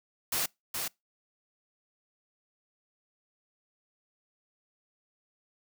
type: noise with echo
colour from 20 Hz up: white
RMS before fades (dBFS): -30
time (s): 0.32-0.46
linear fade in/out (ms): 5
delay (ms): 420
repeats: 1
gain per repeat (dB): -4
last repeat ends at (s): 0.88
effects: noise-tail reverb RT60 0.2 s tail -25 dB re dry